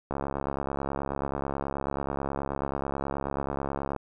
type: click train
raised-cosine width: 1 ms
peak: -16 dBFS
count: 268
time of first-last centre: 0.11-3.963 s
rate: 69.3 Hz
effects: none